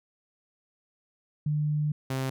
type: tone pair in turn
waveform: sine / sawtooth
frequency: 150 / 132.21 Hz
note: D3 / C3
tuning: +37 / +18 cents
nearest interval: major second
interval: 219 cents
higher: first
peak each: -24 / -24 dBFS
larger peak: neither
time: 1.46-1.92 / 2.1-2.3 s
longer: first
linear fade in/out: 5 ms
effects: none